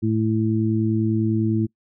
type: harmonic tone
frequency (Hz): 110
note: A2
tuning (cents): 0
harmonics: 1 / 2 / 3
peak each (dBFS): -22 / -22 / -23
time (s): 0.02-1.67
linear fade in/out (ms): 20
effects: noise-tail reverb RT60 0.1 s tail -23 dB re dry